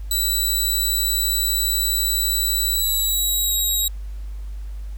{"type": "tone with pitch glide", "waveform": "10% pulse", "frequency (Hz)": [3951, 3823], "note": ["B7", "A#7"], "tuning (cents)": [0, 43], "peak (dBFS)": -12, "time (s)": [0.11, 3.88], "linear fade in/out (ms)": 2, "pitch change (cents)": -57, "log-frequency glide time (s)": [2.71, 3.55], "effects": ["added 50 Hz sine -28 dBFS peak until 4.97 s", "pink hiss -54 dBFS RMS until 4.97 s"]}